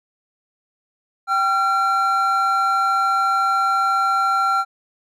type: tone pair together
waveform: triangle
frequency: 780.2 / 1367 Hz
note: G5 / F6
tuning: -8 / -37 cents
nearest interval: minor seventh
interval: 971 cents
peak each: -20 / -15 dBFS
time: 1.27-4.65 s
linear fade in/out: 50 ms
effects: none